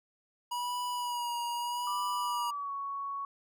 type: tone with vibrato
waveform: square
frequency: 967 Hz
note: B5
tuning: 37 cents flat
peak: -33 dBFS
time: 0.51-2.51 s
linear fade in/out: 10 ms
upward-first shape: sine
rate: 0.81 Hz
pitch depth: 29 cents each way
type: tone with pitch glide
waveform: sine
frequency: 1177 to 1114.2 Hz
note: D6 to C#6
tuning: +3 to +9 cents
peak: -34 dBFS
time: 1.87-3.25 s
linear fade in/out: 2 ms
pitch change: -94 cents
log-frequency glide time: 2.44-2.71 s
effects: none